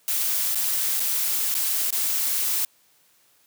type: noise with dropouts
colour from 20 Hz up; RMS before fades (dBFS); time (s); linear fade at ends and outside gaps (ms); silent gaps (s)
blue; -24; 0.08-2.65; 1; 0.548-0.555 / 0.997-1.002 / 1.543-1.55 / 1.905-1.926
effects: white hiss -61 dBFS RMS until 3.46 s + high-pass 100 Hz 12 dB/octave